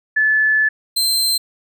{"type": "tone pair in turn", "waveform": ["sine", "sawtooth"], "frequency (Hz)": [1733, 4122], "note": ["A6", "C8"], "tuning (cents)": [-27, -27], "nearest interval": "octave + minor third", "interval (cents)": 1500, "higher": "second", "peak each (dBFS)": -12, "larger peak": "neither", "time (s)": [[0.16, 0.69], [0.96, 1.38]], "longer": "first", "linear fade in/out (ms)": 10, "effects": []}